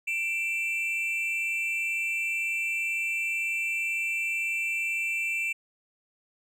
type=tone pair together; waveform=triangle; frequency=2351 / 2671 Hz; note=D7 / E7; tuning=+1 / +22 cents; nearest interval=major second; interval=221 cents; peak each=-28 dBFS; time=0.07-5.53 s; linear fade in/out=10 ms; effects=none